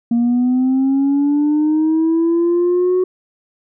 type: linear sweep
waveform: sine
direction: up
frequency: 233.1 to 369.9 Hz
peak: -10 dBFS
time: 0.11-3.04 s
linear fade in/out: 5 ms
effects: tanh soft clip ceiling -10 dBFS